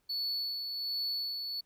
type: tone with tremolo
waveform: triangle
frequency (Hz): 4435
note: C#8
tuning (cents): 0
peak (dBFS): -30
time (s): 0.09-1.61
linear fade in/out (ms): 10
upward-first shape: sine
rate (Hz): 1.3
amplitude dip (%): 40
effects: pink hiss -75 dBFS RMS until 1.65 s